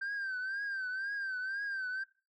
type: tone with vibrato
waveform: sine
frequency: 1568 Hz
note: G6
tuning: in tune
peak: -32 dBFS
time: 0.01-2.04 s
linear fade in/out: 10 ms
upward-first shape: triangle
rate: 2 Hz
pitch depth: 98 cents each way
effects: noise-tail reverb RT60 0.3 s tail -18 dB re dry + tanh soft clip ceiling -33 dBFS